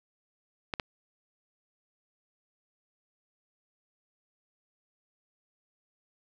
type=clicks; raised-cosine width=0.3 ms; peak=-15 dBFS; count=2; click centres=0.738 / 0.798 s; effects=none